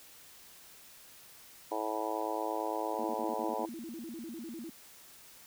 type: harmonic tone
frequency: 108.8 Hz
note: A2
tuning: 19 cents flat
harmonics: 3 / 4 / 5 / 6 / 7 / 8 / 9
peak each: -40 / -40 / -40 / -40 / -40 / -40 / -40 dBFS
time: 1.71-3.66 s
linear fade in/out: 10 ms
type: tone with vibrato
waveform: sine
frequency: 277.1 Hz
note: C#4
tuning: 1 cent flat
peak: -40 dBFS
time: 2.94-4.7 s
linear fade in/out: 5 ms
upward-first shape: square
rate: 10 Hz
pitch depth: 300 cents each way
effects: white hiss -55 dBFS RMS until 5.46 s